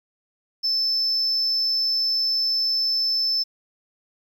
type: tone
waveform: sine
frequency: 5274 Hz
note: E8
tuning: in tune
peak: -18 dBFS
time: 0.63-3.44 s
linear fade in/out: 20 ms
effects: tanh soft clip ceiling -17 dBFS + 9-bit